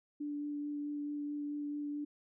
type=tone with vibrato; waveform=sine; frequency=292.3 Hz; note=D4; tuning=8 cents flat; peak=-36 dBFS; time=0.2-2.05 s; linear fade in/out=10 ms; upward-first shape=sine; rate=4.6 Hz; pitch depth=9 cents each way; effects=none